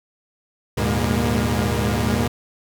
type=tone cluster; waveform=sawtooth; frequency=74.8 / 104 / 118.6 / 203.9 / 236.2 Hz; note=D2 / G#2 / A#2 / G#3 / A#3; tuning=+32 / +3 / +30 / -32 / +23 cents; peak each=-21 dBFS; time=0.77-2.28 s; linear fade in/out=10 ms; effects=none

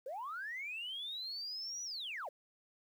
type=linear two-way sweep; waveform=sine; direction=up then down; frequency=483.8 to 5920 to 483.8 Hz; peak=-39 dBFS; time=0.06-2.29 s; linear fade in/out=5 ms; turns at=1.83 s; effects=tanh soft clip ceiling -35 dBFS + 11-bit

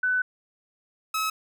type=tone pair in turn; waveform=sine / sawtooth; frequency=1500 / 1286.9 Hz; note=F#6 / E6; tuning=+23 / -42 cents; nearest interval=minor third; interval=265 cents; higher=first; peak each=-21 dBFS; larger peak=neither; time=0.03-0.22 / 1.14-1.3 s; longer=first; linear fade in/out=5 ms; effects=none

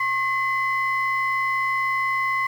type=tone pair together; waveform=sine; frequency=1079.7 / 2034 Hz; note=C#6 / C7; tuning=-46 / -50 cents; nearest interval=major seventh; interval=1096 cents; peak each=-22 / -22 dBFS; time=0-2.47 s; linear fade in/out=5 ms; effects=tanh soft clip ceiling -15 dBFS + 8-bit

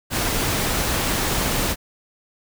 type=noise; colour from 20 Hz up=pink; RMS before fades=-22 dBFS; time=0.1-1.76 s; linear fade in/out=50 ms; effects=none

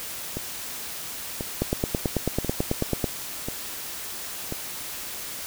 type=two click trains; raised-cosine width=2 ms; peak=-9 / -16 dBFS; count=14 / 5; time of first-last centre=1.62-3.042 / 0.37-4.524 s; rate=9.14 / 0.963 Hz; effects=white hiss -35 dBFS RMS until 5.46 s

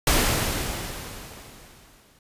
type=noise with exponential decay; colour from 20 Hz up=pink; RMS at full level=-18 dBFS; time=0.07-2.19 s; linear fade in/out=2 ms; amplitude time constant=460 ms; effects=resampled to 32000 Hz

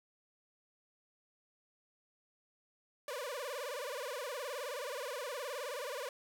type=tone with vibrato; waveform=sawtooth; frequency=535 Hz; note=C5; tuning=38 cents sharp; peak=-35 dBFS; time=3.08-6.09 s; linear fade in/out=2 ms; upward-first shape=sine; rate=19 Hz; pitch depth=200 cents each way; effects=none

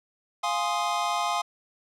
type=chord; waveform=square; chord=F minor seventh; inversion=none; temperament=equal; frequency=698.5 / 830.6 / 1046.5 / 1244.5 Hz; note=F5 / Ab5 / C6 / Eb6; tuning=0 / 0 / 0 / 0 cents; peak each=-31 / -31 / -31 / -32 dBFS; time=0.43-1.42 s; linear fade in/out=10 ms; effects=low-pass 8000 Hz 12 dB/octave

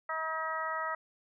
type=harmonic tone; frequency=319.1 Hz; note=D#4; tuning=44 cents sharp; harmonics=2 / 3 / 4 / 5 / 6; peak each=-40 / -39 / -35 / -44 / -39 dBFS; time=0.09-0.95 s; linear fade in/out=5 ms; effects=none

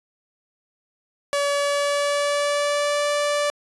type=tone with pitch glide; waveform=sawtooth; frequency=570 to 584 Hz; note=C#5 to D5; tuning=+48 to -10 cents; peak=-16 dBFS; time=1.33-3.5 s; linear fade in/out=0 ms; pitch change=+42 cents; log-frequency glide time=1.49-3.09 s; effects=resampled to 24000 Hz

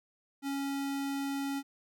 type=tone; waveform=square; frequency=277.2 Hz; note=C#4; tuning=in tune; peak=-33 dBFS; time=0.42-1.63 s; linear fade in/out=50 ms; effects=none

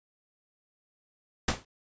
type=noise with exponential decay; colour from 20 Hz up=pink; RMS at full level=-22 dBFS; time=1.48-1.65 s; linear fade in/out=5 ms; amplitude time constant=35 ms; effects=resampled to 16000 Hz

